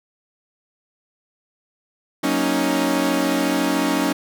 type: chord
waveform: sawtooth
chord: D# minor seventh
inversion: first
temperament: equal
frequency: 185 / 233.1 / 277.2 / 311.1 Hz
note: F#3 / A#3 / C#4 / D#4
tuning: 0 / 0 / 0 / 0 cents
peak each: -23 / -23 / -17 / -19 dBFS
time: 2.23-4.13 s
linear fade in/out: 10 ms
effects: none